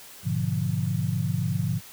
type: chord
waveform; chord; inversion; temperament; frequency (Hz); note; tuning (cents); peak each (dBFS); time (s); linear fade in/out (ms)
sine; G# diminished seventh; none; equal; 103.83 / 123.47 / 146.83 / 174.61; G#2 / B2 / D3 / F3; 0 / 0 / 0 / 0; -29; 0.23-1.81; 50
effects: white hiss -46 dBFS RMS until 1.92 s